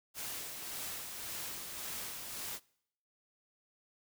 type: noise with tremolo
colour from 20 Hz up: white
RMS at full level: -41 dBFS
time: 0.14-2.6 s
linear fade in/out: 50 ms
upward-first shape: sine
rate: 1.8 Hz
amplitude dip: 35%
effects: noise-tail reverb RT60 0.7 s tail -24 dB re dry